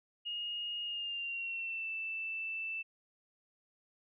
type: tone with pitch glide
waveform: sine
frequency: 2860 to 2653 Hz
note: F7 to E7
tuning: +41 to +10 cents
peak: -36 dBFS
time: 0.25-2.83 s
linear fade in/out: 20 ms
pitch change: -131 cents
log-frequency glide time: 0.84-1.9 s
effects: none